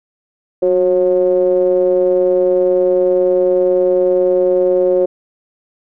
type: ring-modulated tone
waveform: triangle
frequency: 89 Hz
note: F2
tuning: 33 cents sharp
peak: -5 dBFS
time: 0.62-5.06 s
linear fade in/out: 10 ms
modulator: 455 Hz
effects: none